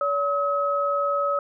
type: tone pair together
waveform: sine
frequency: 570 / 1279.6 Hz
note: C#5 / D#6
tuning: +48 / +48 cents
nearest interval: octave + major second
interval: 1400 cents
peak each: -24 / -23 dBFS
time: 0.01-1.39 s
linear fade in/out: 2 ms
effects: none